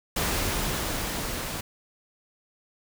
pink noise with level ramp, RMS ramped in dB -26 to -33 dBFS, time 0.16-1.61 s, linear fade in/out 5 ms, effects none

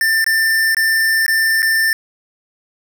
square tone with dropouts, 1788 Hz, A6, 27 cents sharp, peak -13 dBFS, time 0.01-1.93 s, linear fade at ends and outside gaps 1 ms, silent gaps 0.243-0.264 / 0.747-0.768 / 1.264-1.28 / 1.621-1.628 s, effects none

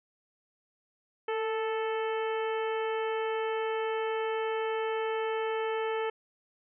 harmonic tone with a mistuned harmonic, 438.9 Hz, A4, 4 cents flat, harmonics 1 / 2 / 3 / 4 / 5 / 6 / 7, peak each -30 / -36 / -40 / -42 / -44 / -46 / -47 dBFS, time 1.28-6.1 s, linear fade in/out 5 ms, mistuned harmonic 1, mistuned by +28 cents, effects none

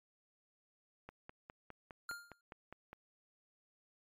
click train, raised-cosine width 0.5 ms, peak -34 dBFS, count 10, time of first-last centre 1.09-2.93 s, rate 4.89 Hz
square tone with exponential decay, 1404 Hz, F6, 9 cents sharp, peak -39 dBFS, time 2.09-2.41 s, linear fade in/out 2 ms, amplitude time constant 68 ms
effects MP3 64 kbps

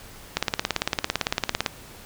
click train, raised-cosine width 0.2 ms, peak -4 dBFS, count 24, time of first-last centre 0.37-1.662 s, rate 17.8 Hz, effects pink hiss -45 dBFS RMS until 2.05 s

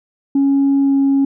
sine tone with pitch glide, 276.6 to 274.8 Hz, C#4 to C#4, -4 to -15 cents, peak -9 dBFS, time 0.35-1.25 s, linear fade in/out 5 ms, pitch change -11 cents, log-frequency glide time 0.81-0.94 s, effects tanh soft clip ceiling -8 dBFS

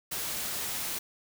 white noise, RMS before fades -34 dBFS, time 0.11-0.99 s, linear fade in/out 10 ms, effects none

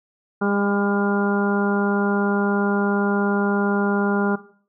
harmonic tone with a mistuned harmonic, 201.9 Hz, G#3, 49 cents flat, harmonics 1 / 2 / 3 / 4 / 5 / 6 / 7, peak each -21 / -24 / -32 / -29 / -32 / -32 / -27 dBFS, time 0.41-4.36 s, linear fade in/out 10 ms, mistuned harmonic 6, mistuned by -30 cents, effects noise-tail reverb RT60 0.5 s tail -17 dB re dry

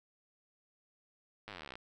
slowing click train, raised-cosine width 0.3 ms, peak -29 dBFS, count 23, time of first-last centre 1.48-1.755 s, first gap 9 ms, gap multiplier 1.03, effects none

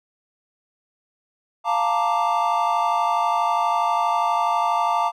triangle chord, Bb major seventh, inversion second, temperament equal, 698.5 / 880 / 932.3 / 1174.7 Hz, F5 / A5 / Bb5 / D6, 0 / 0 / 0 / 0 cents, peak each -22 dBFS, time 1.64-5.12 s, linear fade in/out 50 ms, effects none

